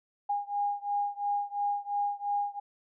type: beating tone pair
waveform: sine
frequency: 814 / 816.9 Hz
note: G#5 / G#5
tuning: -35 / -29 cents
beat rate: 2.9 Hz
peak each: -31 / -32 dBFS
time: 0.29-2.6 s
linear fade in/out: 10 ms
effects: none